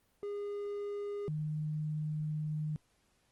triangle / sine tone pair in turn, 408.5 / 153.01 Hz, G#4 / D#3, -29 / -29 cents, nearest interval octave + perfect fourth, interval 1700 cents, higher first, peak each -34 / -33 dBFS, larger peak second, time 0.23-1.28 / 1.28-2.76 s, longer second, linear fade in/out 0 ms, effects pink hiss -73 dBFS RMS until 3.31 s + Opus 24 kbps

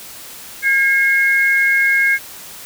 sine tone pair together, 1622 / 2161 Hz, G#6 / C#7, -41 / -45 cents, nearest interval perfect fourth, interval 496 cents, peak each -14 dBFS, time 0.62-2.19 s, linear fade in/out 50 ms, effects white hiss -35 dBFS RMS until 2.65 s

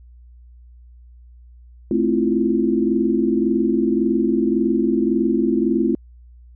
sine chord, F major seventh, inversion first, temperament just, 218.3 / 261.9 / 327.4 / 349.2 Hz, A3 / C4 / E4 / F4, -13 / +2 / -12 / 0 cents, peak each -21 dBFS, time 1.91-5.95 s, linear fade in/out 2 ms, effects added 60 Hz sine -42 dBFS peak until 6.55 s

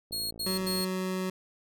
click train, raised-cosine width 2 ms, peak -34 dBFS, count 40, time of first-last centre 0.11-0.808 s, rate 55.9 Hz
sawtooth tone bursts, 4301 Hz, C8, 47 cents sharp, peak -28 dBFS, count 3, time 0.12-0.852 s, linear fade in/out 10 ms, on 190 ms, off 81 ms
25% pulse tone with pitch glide, 187.8 to 186.29 Hz, F#3 to F#3, +26 to +12 cents, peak -26 dBFS, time 0.46-1.3 s, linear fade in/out 5 ms, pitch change -14 cents, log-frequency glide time 0.62-0.68 s
effects none

